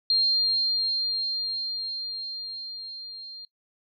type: tone with level ramp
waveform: sine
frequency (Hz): 4199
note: C8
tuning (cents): +5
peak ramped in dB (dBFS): -18 to -38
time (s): 0.1-3.45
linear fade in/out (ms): 2
effects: noise-tail reverb RT60 0.1 s tail -19 dB re dry